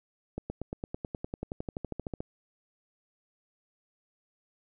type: accelerating click train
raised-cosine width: 2 ms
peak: -21 dBFS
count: 21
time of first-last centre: 0.38-2.205 s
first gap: 120 ms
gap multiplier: 0.97
effects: none